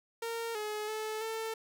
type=tone with pitch steps; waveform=sawtooth; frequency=460.5 / 423.9 / 433.9 / 445.9 Hz; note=A#4 / G#4 / A4 / A4; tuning=-21 / +35 / -24 / +23 cents; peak=-31 dBFS; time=0.22-1.54 s; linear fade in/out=5 ms; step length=330 ms; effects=none